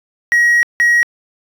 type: tone pair in turn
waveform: triangle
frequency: 1900 / 1900 Hz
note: A#6 / A#6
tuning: +33 / +33 cents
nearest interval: unison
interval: 0 cents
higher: neither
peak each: -6 dBFS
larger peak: neither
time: 0.32-0.63 / 0.8-1.03 s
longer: first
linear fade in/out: 0 ms
effects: tanh soft clip ceiling -2 dBFS